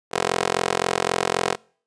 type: tone with high-pass filter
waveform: 15% pulse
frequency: 43.8 Hz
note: F1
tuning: 6 cents sharp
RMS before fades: -23 dBFS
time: 0.11-1.57 s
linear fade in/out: 50 ms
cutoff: 490 Hz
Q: 1.1
effects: noise-tail reverb RT60 0.5 s tail -26 dB re dry + resampled to 22050 Hz